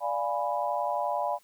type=chord; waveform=sine; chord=D diminished seventh; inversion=none; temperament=equal; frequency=587.3 / 698.5 / 830.6 / 987.8 Hz; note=D5 / F5 / Ab5 / Cb6; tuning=0 / 0 / 0 / 0 cents; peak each=-32 dBFS; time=0-1.39 s; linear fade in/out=50 ms; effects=white hiss -63 dBFS RMS until 1.43 s